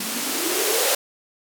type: noise with band-pass filter sweep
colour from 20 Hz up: violet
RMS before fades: -23 dBFS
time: 0-0.95 s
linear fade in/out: 5 ms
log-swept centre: 210 to 540 Hz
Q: 8.2
effects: none